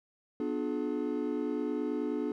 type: chord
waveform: triangle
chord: B diminished seventh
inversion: none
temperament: just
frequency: 246.9 / 296.3 / 355.6 / 426.7 Hz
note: B3 / D4 / F4 / Ab4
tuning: 0 / +15 / +31 / +47 cents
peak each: -34 / -32 / -37 / -34 dBFS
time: 0.4-2.32 s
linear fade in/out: 2 ms
effects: none